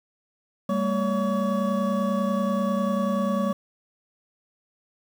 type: tone cluster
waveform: triangle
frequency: 197.6 / 227.8 / 561 / 1133 Hz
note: G3 / A#3 / C#5 / C#6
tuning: +14 / -40 / +21 / +37 cents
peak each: -23 / -26 / -26 / -29 dBFS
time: 0.69-3.53 s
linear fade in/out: 5 ms
effects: 8-bit